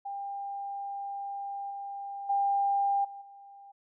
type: tone with level steps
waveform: sine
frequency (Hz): 798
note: G5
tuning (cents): +31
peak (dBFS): -34 / -36 / -24 / -41 / -48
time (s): 0.05-3.72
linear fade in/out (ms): 10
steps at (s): 1.7 / 2.29 / 3.04 / 3.21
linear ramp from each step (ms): 10
effects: none